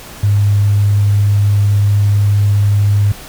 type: tone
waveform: sine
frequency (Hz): 102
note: G#2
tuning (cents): -31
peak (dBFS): -8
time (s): 0.23-3.12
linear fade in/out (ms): 5
effects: pink hiss -33 dBFS RMS until 3.28 s